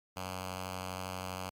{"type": "tone with notch filter", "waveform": "5% pulse", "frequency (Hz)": 92.5, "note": "F#2", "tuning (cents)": 0, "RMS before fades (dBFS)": -40, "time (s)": [0.16, 1.5], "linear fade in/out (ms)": 10, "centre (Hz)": 350, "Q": 1, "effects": ["MP3 96 kbps"]}